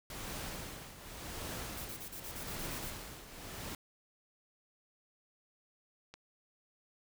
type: noise with tremolo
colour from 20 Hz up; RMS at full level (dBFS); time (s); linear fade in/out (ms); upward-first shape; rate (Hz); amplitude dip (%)
pink; -41; 0.1-3.75; 2; triangle; 0.87; 75
type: noise bursts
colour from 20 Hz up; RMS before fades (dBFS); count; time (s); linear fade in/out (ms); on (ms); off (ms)
blue; -46; 10; 1.77-2.903; 5; 80; 37
type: click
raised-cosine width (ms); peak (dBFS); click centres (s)
0.2; -32; 6.14
effects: none